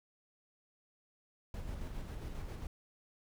brown noise with tremolo, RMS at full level -41 dBFS, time 1.54-2.67 s, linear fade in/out 2 ms, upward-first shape square, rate 7.4 Hz, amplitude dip 30%, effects none

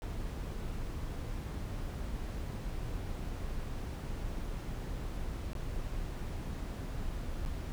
brown noise with dropouts, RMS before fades -38 dBFS, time 0.02-7.72 s, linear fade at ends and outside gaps 0 ms, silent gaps 5.532-5.552 / 7.451-7.461 s, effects none

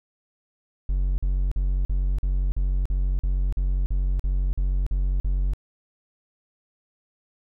triangle tone bursts, 46.25 Hz, F#1, in tune, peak -18 dBFS, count 14, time 0.89-5.535 s, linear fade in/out 0 ms, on 290 ms, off 45 ms, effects none

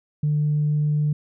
sine tone, 149.4 Hz, D3, 30 cents sharp, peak -17 dBFS, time 0.23-1.13 s, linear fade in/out 5 ms, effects tanh soft clip ceiling -14 dBFS

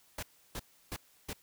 pink noise bursts, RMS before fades -39 dBFS, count 4, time 0.18-1.332 s, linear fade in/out 5 ms, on 48 ms, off 320 ms, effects white hiss -65 dBFS RMS until 1.42 s

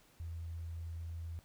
sine tone, 83.1 Hz, E2, 15 cents sharp, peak -40 dBFS, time 0.2-1.39 s, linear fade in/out 0 ms, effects pink hiss -66 dBFS RMS until 1.44 s

